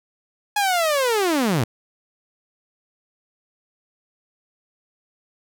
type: linear sweep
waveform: sawtooth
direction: down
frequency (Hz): 842 to 102.5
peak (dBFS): -14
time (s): 0.56-1.64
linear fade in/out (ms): 5
effects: none